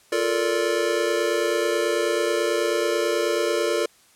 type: chord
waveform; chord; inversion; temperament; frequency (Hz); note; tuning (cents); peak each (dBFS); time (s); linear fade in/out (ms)
square; Bb major seventh; second; just; 349.6 / 437 / 466.2 / 582.7; F4 / A4 / Bb4 / D5; +2 / -12 / 0 / -14; -27; 0.12-3.86; 5
effects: white hiss -56 dBFS RMS until 4.15 s + low-pass 11000 Hz 12 dB/octave